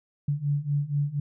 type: beating tone pair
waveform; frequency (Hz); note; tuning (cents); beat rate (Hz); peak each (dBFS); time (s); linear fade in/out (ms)
sine; 142 / 146.2; C#3 / D3; +42 / -7; 4.2; -28 / -26; 0.28-1.2; 5
effects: none